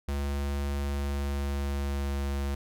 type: tone with pitch glide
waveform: square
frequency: 70.6 to 69.79 Hz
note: C#2 to C#2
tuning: +32 to +12 cents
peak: -29 dBFS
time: 0.08-2.55 s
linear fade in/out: 5 ms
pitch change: -20 cents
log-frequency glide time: 0.97-2.14 s
effects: none